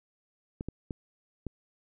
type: clicks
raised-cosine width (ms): 3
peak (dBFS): -22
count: 4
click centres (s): 0.609 / 0.686 / 0.908 / 1.467
effects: none